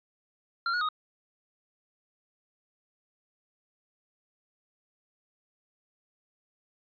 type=tone with pitch steps; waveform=square; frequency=1378 / 1449 / 1247 Hz; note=F6 / F#6 / D#6; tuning=-24 / -37 / +3 cents; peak=-27 dBFS; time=0.66-0.888 s; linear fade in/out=2 ms; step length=76 ms; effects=resampled to 11025 Hz